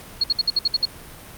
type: tone bursts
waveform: sine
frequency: 4321 Hz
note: C#8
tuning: 45 cents flat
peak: -15 dBFS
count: 8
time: 0.21-0.854 s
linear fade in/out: 5 ms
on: 28 ms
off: 60 ms
effects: pink hiss -41 dBFS RMS until 1.37 s + Opus 48 kbps